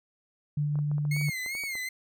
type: tone with tremolo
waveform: sine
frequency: 147.4 Hz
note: D3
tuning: 7 cents sharp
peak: -24 dBFS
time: 0.57-1.3 s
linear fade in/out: 5 ms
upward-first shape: triangle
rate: 6 Hz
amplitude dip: 25%
type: clicks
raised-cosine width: 1 ms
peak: -32 dBFS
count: 12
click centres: 0.756 / 0.789 / 0.915 / 0.982 / 1.052 / 1.165 / 1.213 / 1.286 / 1.462 / 1.551 / 1.637 / 1.754 s
type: tone with vibrato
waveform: 40% pulse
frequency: 2132 Hz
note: C7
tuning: 32 cents sharp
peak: -31 dBFS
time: 1.11-1.89 s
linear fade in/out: 5 ms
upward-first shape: sine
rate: 2.5 Hz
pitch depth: 99 cents each way
effects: none

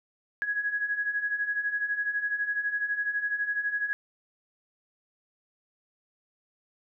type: beating tone pair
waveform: sine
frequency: 1659 / 1671 Hz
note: G#6 / G#6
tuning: -2 / +10 cents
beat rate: 12 Hz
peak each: -33 / -28 dBFS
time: 0.42-3.93 s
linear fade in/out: 0 ms
effects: none

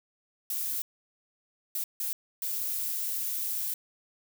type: noise bursts at uneven times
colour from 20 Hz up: violet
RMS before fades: -32 dBFS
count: 4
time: 0.5-0.82 / 1.75-1.84 / 2-2.13 / 2.42-3.74 s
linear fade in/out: 2 ms
effects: none

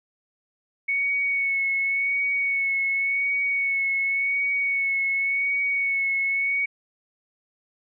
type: tone with vibrato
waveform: sine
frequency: 2217 Hz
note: C#7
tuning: in tune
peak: -21 dBFS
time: 0.88-6.66 s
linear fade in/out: 10 ms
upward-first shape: sine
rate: 0.9 Hz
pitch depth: 23 cents each way
effects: none

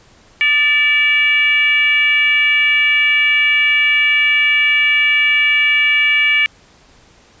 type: tone with frequency modulation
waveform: sine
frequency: 2305 Hz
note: D7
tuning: 33 cents flat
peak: -10 dBFS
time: 0.41-6.46 s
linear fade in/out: 0 ms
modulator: 543 Hz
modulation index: 0.78
effects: pink hiss -48 dBFS RMS until 7.4 s + resampled to 16000 Hz

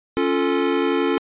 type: chord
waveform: square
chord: Db augmented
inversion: none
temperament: equal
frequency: 277.2 / 349.2 / 440 Hz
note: Db4 / F4 / A4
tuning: 0 / 0 / 0 cents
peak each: -23 dBFS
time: 0.17-1.18 s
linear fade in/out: 0 ms
effects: resampled to 8000 Hz

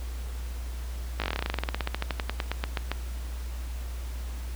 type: slowing click train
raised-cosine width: 0.3 ms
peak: -12 dBFS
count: 29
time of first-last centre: 1.2-2.916 s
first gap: 18 ms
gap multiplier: 1.08
effects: added 60 Hz sine -32 dBFS peak until 4.55 s + pink hiss -47 dBFS RMS until 4.55 s

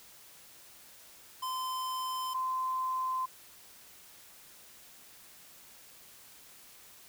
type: tone pair in turn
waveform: square / sine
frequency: 1030 / 1033.6 Hz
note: C6 / C6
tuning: -28 / -21 cents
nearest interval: unison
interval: 7 cents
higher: second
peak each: -34 / -30 dBFS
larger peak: second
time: 1.42-2.34 / 2.34-3.26 s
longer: neither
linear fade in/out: 10 ms
effects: white hiss -55 dBFS RMS until 7.08 s

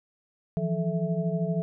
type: tone cluster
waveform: sine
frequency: 162.5 / 175.3 / 435 / 658 Hz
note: E3 / F3 / A4 / E5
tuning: -24 / +7 / -20 / -3 cents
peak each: -29 / -28 / -34 / -34 dBFS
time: 0.57-1.62 s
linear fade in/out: 0 ms
effects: none

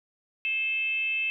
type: tone with frequency modulation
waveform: sine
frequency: 2624 Hz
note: E7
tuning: 9 cents flat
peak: -25 dBFS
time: 0.45-1.3 s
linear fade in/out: 0 ms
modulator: 492 Hz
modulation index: 0.41
effects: none

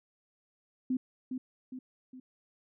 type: tone with echo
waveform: sine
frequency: 256.4 Hz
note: C4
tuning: 35 cents flat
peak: -27 dBFS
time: 0.9-0.97 s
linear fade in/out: 5 ms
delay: 410 ms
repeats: 3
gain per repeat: -6 dB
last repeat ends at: 2.2 s
effects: none

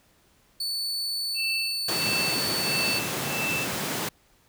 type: tone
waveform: 40% pulse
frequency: 4474 Hz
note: C#8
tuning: 15 cents sharp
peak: -26 dBFS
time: 0.6-2.99 s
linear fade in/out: 5 ms
type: tone with tremolo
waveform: sine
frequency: 2655 Hz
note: E7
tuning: 12 cents sharp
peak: -26 dBFS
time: 1.34-3.68 s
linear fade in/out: 50 ms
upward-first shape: sine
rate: 1.5 Hz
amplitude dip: 95%
type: high-pass noise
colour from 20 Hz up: pink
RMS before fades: -30 dBFS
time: 1.88-4.09 s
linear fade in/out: 5 ms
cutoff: 120 Hz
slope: 24 dB/octave
effects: pink hiss -62 dBFS RMS until 4.48 s

